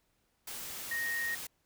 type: tone in noise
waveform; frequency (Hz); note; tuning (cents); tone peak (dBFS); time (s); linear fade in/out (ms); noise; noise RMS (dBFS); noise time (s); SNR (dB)
sine; 1864.7; A#6; 0; -32; 0.91-1.35; 5; white; -42; 0.47-1.47; +7
effects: pink hiss -75 dBFS RMS until 1.65 s